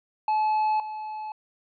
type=tone pair in turn; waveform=triangle; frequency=860 / 860 Hz; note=A5 / A5; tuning=-40 / -40 cents; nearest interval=unison; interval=0 cents; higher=neither; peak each=-19 / -30 dBFS; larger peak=first; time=0.28-0.8 / 0.8-1.32 s; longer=neither; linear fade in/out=2 ms; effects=resampled to 11025 Hz